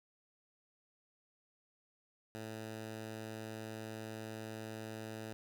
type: tone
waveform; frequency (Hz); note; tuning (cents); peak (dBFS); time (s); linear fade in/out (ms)
10% pulse; 110; A2; 0; -35; 2.35-5.33; 0
effects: none